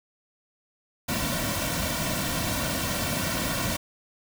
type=noise with comb filter; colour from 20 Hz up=pink; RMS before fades=-28 dBFS; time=1.08-3.77 s; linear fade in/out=10 ms; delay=2.4 ms; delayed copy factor=-0.8; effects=none